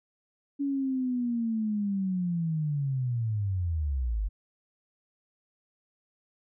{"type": "linear sweep", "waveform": "sine", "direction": "down", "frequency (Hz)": [284.1, 46.25], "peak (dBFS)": -26, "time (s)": [0.59, 4.29], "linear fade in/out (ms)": 20, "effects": []}